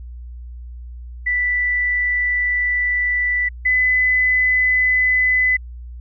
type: tone pair in turn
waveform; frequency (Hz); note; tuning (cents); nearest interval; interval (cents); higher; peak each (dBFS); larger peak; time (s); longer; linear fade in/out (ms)
sine; 1975.5 / 2009; B6 / B6; 0 / +29; unison; 29; second; -16 / -13; second; 1.26-3.49 / 3.65-5.57; first; 10
effects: added 60 Hz sine -31 dBFS peak until 6 s